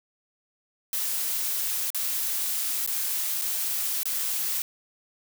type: noise with dropouts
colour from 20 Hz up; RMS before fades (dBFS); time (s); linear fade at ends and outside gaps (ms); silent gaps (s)
blue; -28; 0.93-4.62; 1; 1.903-1.946 / 2.863-2.875 / 3.414-3.419 / 4.032-4.055
effects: none